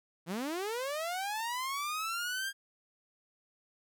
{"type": "linear sweep", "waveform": "sawtooth", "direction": "up", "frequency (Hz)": [155.56, 1620], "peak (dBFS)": -30, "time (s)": [0.26, 2.53], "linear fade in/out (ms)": 50, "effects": []}